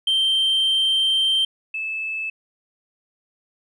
sine tone pair in turn, 3136 / 2617 Hz, G7 / E7, 0 / -13 cents, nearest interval minor third, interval 313 cents, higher first, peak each -14 / -24 dBFS, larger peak first, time 0.07-1.45 / 1.74-2.3 s, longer first, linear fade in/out 5 ms, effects tanh soft clip ceiling -15 dBFS

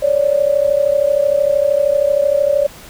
sine tone pair together, 554.4 / 587.4 Hz, C#5 / D5, 0 / 0 cents, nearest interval minor second, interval 100 cents, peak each -14 dBFS, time 0.02-2.67 s, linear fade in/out 10 ms, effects pink hiss -38 dBFS RMS until 2.89 s

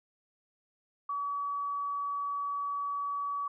sine tone, 1139 Hz, C#6, 47 cents sharp, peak -31 dBFS, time 1.09-3.48 s, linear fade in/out 5 ms, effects none

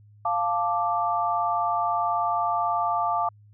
sine chord, D minor, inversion first, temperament equal, 698.5 / 880 / 1174.7 Hz, F5 / A5 / D6, 0 / 0 / 0 cents, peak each -26 / -27 / -26 dBFS, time 0.25-3.29 s, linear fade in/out 5 ms, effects added 104 Hz sine -50 dBFS peak until 3.53 s

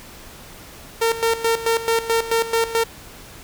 sawtooth tone with tremolo, 456.5 Hz, A#4, 36 cents flat, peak -12 dBFS, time 1.01-2.84 s, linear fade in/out 10 ms, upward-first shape square, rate 4.6 Hz, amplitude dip 75%, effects pink hiss -41 dBFS RMS until 3.43 s

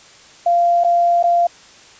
sine tone with dropouts, 692 Hz, F5, 16 cents flat, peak -11 dBFS, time 0.46-1.47 s, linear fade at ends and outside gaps 5 ms, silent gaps 0.838-0.845 / 1.228-1.238 s, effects white hiss -44 dBFS RMS until 1.99 s + resampled to 16000 Hz

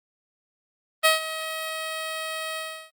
10% pulse tone with ADSR envelope, 636 Hz, D#5, 38 cents sharp, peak -6 dBFS, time 1.03-2.91 s, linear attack 23 ms, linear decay 140 ms, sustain -15 dB, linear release 340 ms, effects Opus 32 kbps

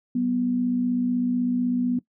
sine tone pair together, 190.1 / 246.1 Hz, F#3 / B3, +47 / -6 cents, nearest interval major third, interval 447 cents, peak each -30 / -21 dBFS, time 0.15-1.99 s, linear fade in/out 5 ms, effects noise-tail reverb RT60 0.1 s tail -19 dB re dry

